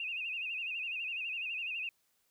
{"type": "tone with vibrato", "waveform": "sine", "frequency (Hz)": 2637, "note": "E7", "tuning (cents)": 0, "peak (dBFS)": -35, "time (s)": [0, 1.89], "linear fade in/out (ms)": 2, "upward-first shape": "sine", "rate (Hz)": 12, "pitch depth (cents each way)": 110, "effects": ["white hiss -75 dBFS RMS until 2.3 s"]}